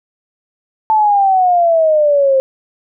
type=exponential sweep; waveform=sine; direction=down; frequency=883 to 526 Hz; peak=-8 dBFS; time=0.9-2.4 s; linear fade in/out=0 ms; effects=none